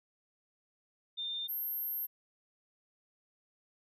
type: tone pair in turn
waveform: sine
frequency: 3609 / 12765 Hz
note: A7 / G9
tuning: +43 / +30 cents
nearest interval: octave + minor seventh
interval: 2187 cents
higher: second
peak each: -35 / -34 dBFS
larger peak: second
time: 1.17-1.48 / 1.48-2.07 s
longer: second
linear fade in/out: 20 ms
effects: none